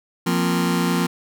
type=chord; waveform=sawtooth; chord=F suspended fourth; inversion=none; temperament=just; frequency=174.61 / 232.8 / 261.9 Hz; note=F3 / Bb3 / C4; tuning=0 / -2 / +2 cents; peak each=-16 / -20 / -20 dBFS; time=0.26-1.07 s; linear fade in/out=10 ms; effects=none